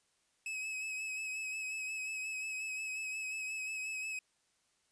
45% pulse tone with vibrato, 2568 Hz, E7, 46 cents flat, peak -37 dBFS, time 0.46-4.19 s, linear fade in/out 2 ms, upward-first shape sine, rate 5.6 Hz, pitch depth 30 cents each way, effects white hiss -75 dBFS RMS until 4.91 s + resampled to 22050 Hz

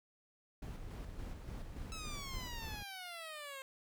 brown noise with tremolo, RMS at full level -44 dBFS, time 0.62-2.83 s, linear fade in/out 5 ms, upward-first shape square, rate 3.5 Hz, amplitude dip 35%
10% pulse exponential sweep, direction down, 1318.5 to 529 Hz, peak -37 dBFS, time 1.92-3.62 s, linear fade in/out 0 ms
effects none

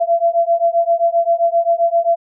sine beating tone pair, 674 / 681.6 Hz, E5 / F5, +38 / -42 cents, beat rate 7.6 Hz, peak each -15 / -15 dBFS, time 0-2.16 s, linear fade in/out 20 ms, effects none

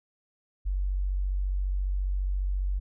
sine tone, 47.31 Hz, F#1, 39 cents sharp, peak -25 dBFS, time 0.65-2.8 s, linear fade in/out 20 ms, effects none

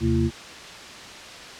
sine tone cluster, 79.4 / 131.4 / 227.9 / 339.6 Hz, D#2 / C3 / A#3 / F4, +36 / +8 / -39 / -48 cents, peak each -24 dBFS, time 0-0.31 s, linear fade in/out 50 ms, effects white hiss -39 dBFS RMS until 1.59 s + low-pass 5000 Hz 12 dB/octave

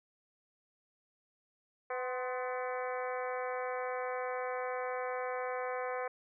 harmonic tone with a mistuned harmonic, 251.7 Hz, B3, 33 cents sharp, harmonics 2 / 3 / 4 / 5 / 6 / 7 / 8 / 9, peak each -37 / -41 / -43 / -45 / -47 / -48 / -49 / -50 dBFS, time 1.9-6.08 s, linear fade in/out 5 ms, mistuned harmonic 4, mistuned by +58 cents, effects none

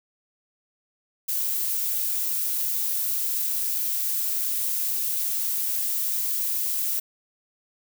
violet noise, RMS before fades -26 dBFS, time 1.28-7 s, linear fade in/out 10 ms, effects none

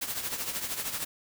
white noise with tremolo, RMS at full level -31 dBFS, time 0.01-1.05 s, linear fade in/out 10 ms, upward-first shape triangle, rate 13 Hz, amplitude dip 70%, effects none

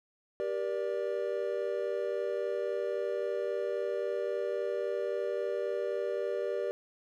triangle chord, G minor, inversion none, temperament equal with one note detuned, 392 / 475.7 / 587.3 Hz, G4 / Bb4 / D5, 0 / +35 / 0 cents, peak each -33 dBFS, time 0.4-6.71 s, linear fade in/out 0 ms, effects none

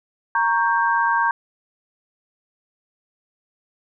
sine chord, G diminished, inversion first, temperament equal with one note detuned, 932.3 / 1108.7 / 1580.7 Hz, Bb5 / Db6 / G6, 0 / 0 / +14 cents, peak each -19 / -23 / -21 dBFS, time 0.35-1.31 s, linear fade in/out 2 ms, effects none

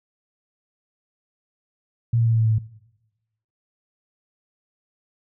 sine tone with pitch steps, 116.8 / 115.53 / 114.26 / 113.02 / 111.78 / 110.56 / 109.36 Hz, A#2 / A#2 / A#2 / A2 / A2 / A2 / A2, +4 / -15 / -34 / +47 / +28 / +9 / -10 cents, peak -16 dBFS, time 2.13-2.585 s, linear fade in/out 5 ms, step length 65 ms, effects noise-tail reverb RT60 1.0 s tail -20 dB re dry

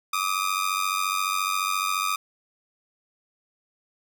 sawtooth ring-modulated tone, 1219 Hz, D#6, 36 cents flat, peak -17 dBFS, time 0.13-2.16 s, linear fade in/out 5 ms, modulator 47.2 Hz, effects none

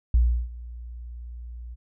sine tone with ADSR envelope, 59.4 Hz, A#1, 33 cents sharp, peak -14 dBFS, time 0.14-1.76 s, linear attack 3 ms, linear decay 340 ms, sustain -21 dB, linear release 28 ms, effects none

